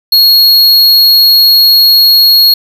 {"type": "tone", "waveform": "square", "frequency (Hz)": 4308, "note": "C8", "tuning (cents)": 50, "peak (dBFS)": -3, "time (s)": [0.12, 2.54], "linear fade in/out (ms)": 5, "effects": ["7-bit"]}